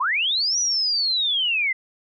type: linear two-way sweep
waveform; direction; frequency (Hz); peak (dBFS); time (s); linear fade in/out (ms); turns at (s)
sine; up then down; 926 to 5920 to 2004; -19; 0-1.73; 10; 0.59
effects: none